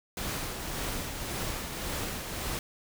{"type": "noise with tremolo", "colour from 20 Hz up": "pink", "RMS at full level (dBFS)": -33, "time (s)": [0.17, 2.59], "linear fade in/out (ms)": 2, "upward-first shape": "triangle", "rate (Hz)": 1.8, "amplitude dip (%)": 45, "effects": []}